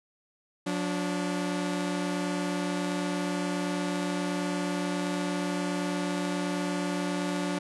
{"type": "tone pair together", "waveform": "sawtooth", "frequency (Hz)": [180, 290.7], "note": ["F#3", "D4"], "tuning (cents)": [-47, -18], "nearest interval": "minor sixth", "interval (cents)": 829, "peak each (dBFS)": -27, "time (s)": [0.66, 7.59], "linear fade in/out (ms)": 10, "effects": ["resampled to 24000 Hz"]}